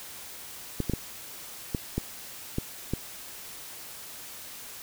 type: clicks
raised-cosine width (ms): 3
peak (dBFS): -14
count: 7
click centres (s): 0.803 / 0.897 / 0.936 / 1.748 / 1.98 / 2.584 / 2.936
effects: white hiss -43 dBFS RMS until 4.82 s